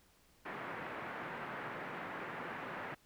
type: band-pass noise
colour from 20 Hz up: white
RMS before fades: -44 dBFS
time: 0.45-2.95 s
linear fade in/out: 10 ms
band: 120 to 1900 Hz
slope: 24 dB/octave
effects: pink hiss -68 dBFS RMS until 3.05 s